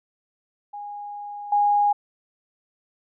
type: tone with level steps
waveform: sine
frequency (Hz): 822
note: G#5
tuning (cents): -18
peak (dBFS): -32 / -16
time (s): 0.73-1.93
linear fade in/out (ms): 10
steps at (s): 1.52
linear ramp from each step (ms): 5
effects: none